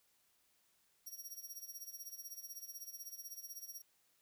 15% pulse tone with tremolo, 5660 Hz, F8, 22 cents sharp, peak -39 dBFS, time 1.06-3.82 s, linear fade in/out 10 ms, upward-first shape sine, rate 16 Hz, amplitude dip 80%, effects white hiss -75 dBFS RMS until 4.21 s

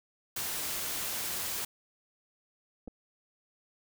white noise, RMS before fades -35 dBFS, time 0.36-1.65 s, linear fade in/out 5 ms
clicks, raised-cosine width 2 ms, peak -31 dBFS, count 2, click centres 2.876 / 2.88 s
effects none

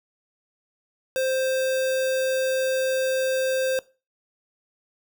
sine tone with sample-and-hold, 523.3 Hz, C5, in tune, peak -21 dBFS, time 1.16-3.79 s, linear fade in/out 0 ms, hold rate 2100 Hz, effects noise-tail reverb RT60 0.3 s tail -20 dB re dry

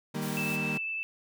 35% pulse chord, Eb major, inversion none, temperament equal with one note detuned, 153.33 / 196 / 233.1 Hz, Eb3 / G3 / Bb3, -25 / 0 / 0 cents, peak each -34 dBFS, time 0.14-0.78 s, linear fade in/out 10 ms
white noise, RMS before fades -42 dBFS, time 0.21-0.57 s, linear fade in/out 20 ms
sine tone with vibrato, 2637 Hz, E7, in tune, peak -31 dBFS, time 0.37-1.03 s, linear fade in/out 0 ms, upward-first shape triangle, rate 9.9 Hz, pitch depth 10 cents each way
effects none

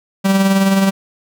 45% pulse tone with tremolo, 194.2 Hz, G3, 16 cents flat, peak -9 dBFS, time 0.24-0.91 s, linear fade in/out 20 ms, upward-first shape sine, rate 19 Hz, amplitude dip 40%, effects none

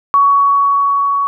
sine tone with level ramp, 1122 Hz, C#6, 21 cents sharp, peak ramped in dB -6 to -12 dBFS, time 0.14-1.27 s, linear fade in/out 0 ms, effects none

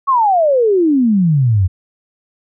sine exponential sweep, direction down, 1133 to 87.31 Hz, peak -9 dBFS, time 0.07-1.68 s, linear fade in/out 20 ms, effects none

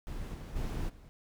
brown noise with level steps, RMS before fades -39 / -42 / -35 / -52 dBFS, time 0.07-1.09 s, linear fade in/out 0 ms, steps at 0.33 / 0.55 / 0.88 s, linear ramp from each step 20 ms, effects none

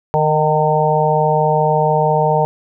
harmonic tone with a mistuned harmonic, 154.1 Hz, D#3, 16 cents flat, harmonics 1 / 3 / 4 / 5 / 6, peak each -18 / -18 / -18 / -18 / -18 dBFS, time 0.14-2.45 s, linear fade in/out 0 ms, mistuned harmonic 6, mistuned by -28 cents, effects none

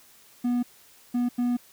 triangle tone bursts at uneven times, 243.7 Hz, B3, 23 cents flat, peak -20 dBFS, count 3, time 0.44-0.63 / 1.14-1.29 / 1.38-1.57 s, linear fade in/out 10 ms, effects white hiss -55 dBFS RMS until 1.72 s

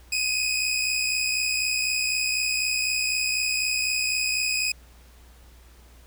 20% pulse tone pair together, 2489 / 2553 Hz, D#7 / D#7, 0 / +44 cents, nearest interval unison, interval 44 cents, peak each -20 / -23 dBFS, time 0.12-4.72 s, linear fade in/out 5 ms, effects added 60 Hz sine -49 dBFS peak until 6.06 s + pink hiss -56 dBFS RMS until 6.06 s

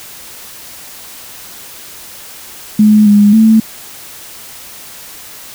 sine tone with pitch steps, 212.5 / 205.8 / 221 Hz, G#3 / G#3 / A3, +40 / -16 / +8 cents, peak -3 dBFS, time 2.79-3.6 s, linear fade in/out 5 ms, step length 270 ms, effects white hiss -32 dBFS RMS until 5.54 s

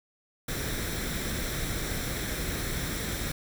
pink noise with comb filter, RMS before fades -32 dBFS, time 0.48-3.32 s, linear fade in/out 5 ms, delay 0.53 ms, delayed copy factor +0.55, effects none

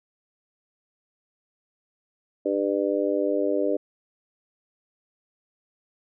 harmonic tone, 99.7 Hz, G2, 30 cents sharp, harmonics 3 / 4 / 5 / 6, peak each -27 / -27 / -27 / -27 dBFS, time 2.45-3.77 s, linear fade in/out 10 ms, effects none

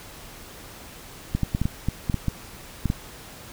clicks, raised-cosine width 5 ms, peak -10 dBFS, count 11, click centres 1.35 / 1.433 / 1.549 / 1.616 / 1.655 / 1.886 / 2.098 / 2.143 / 2.283 / 2.857 / 2.901 s, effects pink hiss -43 dBFS RMS until 3.52 s

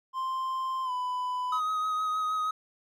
triangle tone with pitch glide, 1046.5 to 998.7 Hz, C6 to B5, 0 to +19 cents, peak -27 dBFS, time 0.13-1.61 s, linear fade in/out 50 ms, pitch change -81 cents, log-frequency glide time 0.84-0.91 s
triangle tone with vibrato, 1260 Hz, D#6, 21 cents sharp, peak -25 dBFS, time 1.52-2.51 s, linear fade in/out 5 ms, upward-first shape triangle, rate 6.4 Hz, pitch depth 21 cents each way
effects none

